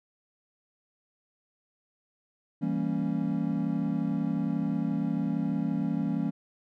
triangle chord, E diminished seventh, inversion none, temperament equal with one note detuned, 164.81 / 196 / 230.8 / 277.2 Hz, E3 / G3 / Bb3 / Db4, 0 / 0 / -17 / 0 cents, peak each -30 dBFS, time 2.61-6.31 s, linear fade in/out 20 ms, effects none

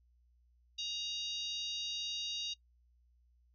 harmonic tone with a mistuned harmonic, 942 Hz, A#5, 18 cents sharp, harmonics 3 / 4 / 5 / 6 / 7, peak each -43 / -39 / -45 / -50 / -51 dBFS, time 0.78-2.54 s, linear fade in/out 10 ms, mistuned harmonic 7, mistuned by -55 cents, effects noise-tail reverb RT60 0.1 s tail -21 dB re dry + added 60 Hz sine -66 dBFS peak until 3.54 s

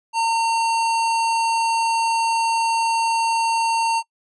square tone, 912 Hz, A#5, 38 cents flat, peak -18 dBFS, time 0.13-4.03 s, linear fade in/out 50 ms, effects noise-tail reverb RT60 0.1 s tail -24 dB re dry + resampled to 24000 Hz

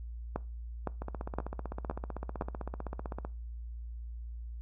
two click trains, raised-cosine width 1 ms, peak -18 / -24 dBFS, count 5 / 36, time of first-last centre 0.36-2.411 / 1.02-3.249 s, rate 1.95 / 15.7 Hz, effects noise-tail reverb RT60 0.3 s tail -21 dB re dry + added 58 Hz sine -39 dBFS peak until 4.61 s

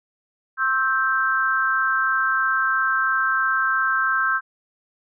sine tone cluster, 1072 / 1309 / 1566 Hz, C6 / E6 / G6, +42 / -13 / -2 cents, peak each -26 / -23 / -20 dBFS, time 0.57-4.41 s, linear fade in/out 50 ms, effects none

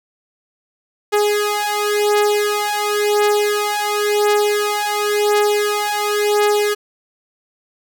sawtooth beating tone pair, 415.3 / 416.24 Hz, G#4 / G#4, 0 / +4 cents, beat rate 0.94 Hz, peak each -14 dBFS, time 1.12-6.75 s, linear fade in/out 20 ms, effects none

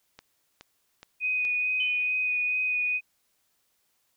click train, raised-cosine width 0.2 ms, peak -27 dBFS, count 4, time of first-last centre 0.19-1.451 s, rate 2.38 Hz
sine tone with vibrato, 2489 Hz, D#7, in tune, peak -24 dBFS, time 1.2-3.01 s, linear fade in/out 50 ms, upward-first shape sine, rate 2.3 Hz, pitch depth 14 cents each way
sine tone with exponential decay, 3036 Hz, F#7, 44 cents sharp, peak -27 dBFS, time 1.8-2.15 s, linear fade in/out 5 ms, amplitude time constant 76 ms
effects white hiss -72 dBFS RMS until 4.16 s

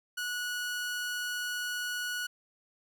sawtooth tone, 1465 Hz, F#6, 18 cents flat, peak -29 dBFS, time 0.17-2.27 s, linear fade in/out 10 ms, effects none

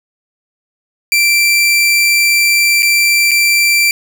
sawtooth tone with dropouts, 2349 Hz, D7, in tune, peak -5 dBFS, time 1.12-3.91 s, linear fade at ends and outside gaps 1 ms, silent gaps 2.823-2.829 / 3.31-3.315 s, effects none

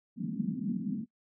pink band-pass noise, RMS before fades -34 dBFS, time 0.16-1.06 s, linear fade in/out 50 ms, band 170 to 250 Hz, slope 48 dB/octave, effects noise-tail reverb RT60 0.1 s tail -25 dB re dry

